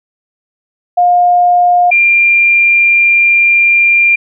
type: tone pair in turn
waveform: sine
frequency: 710 / 2388 Hz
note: F5 / D7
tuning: +28 / +28 cents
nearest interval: octave + major sixth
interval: 2100 cents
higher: second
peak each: -5 dBFS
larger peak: neither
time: 0.97-1.91 / 1.91-4.16 s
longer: second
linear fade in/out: 10 ms
effects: none